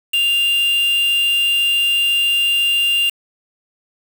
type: tone with quantisation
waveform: triangle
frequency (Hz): 2794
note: F7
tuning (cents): 0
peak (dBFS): -12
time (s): 0.13-3.1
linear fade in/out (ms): 10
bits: 4
effects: none